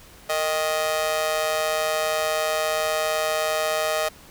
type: tone with amplitude modulation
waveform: sawtooth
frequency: 624 Hz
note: D#5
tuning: 5 cents sharp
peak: -14 dBFS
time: 0.29-4.09 s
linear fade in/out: 10 ms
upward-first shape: sine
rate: 163 Hz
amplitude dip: 85%
effects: pink hiss -48 dBFS RMS until 4.3 s